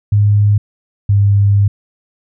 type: tone pair in turn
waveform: sine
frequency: 103.3 / 100.82 Hz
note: G#2 / G2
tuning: -9 / +49 cents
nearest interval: unison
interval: 42 cents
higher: first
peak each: -7 dBFS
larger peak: neither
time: 0.12-0.58 / 1.09-1.68 s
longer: second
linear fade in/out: 5 ms
effects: none